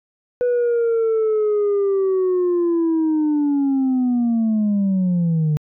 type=linear sweep; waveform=sine; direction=down; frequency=493.9 to 148.2 Hz; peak=-13 dBFS; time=0.41-5.57 s; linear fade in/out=0 ms; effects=tanh soft clip ceiling -14 dBFS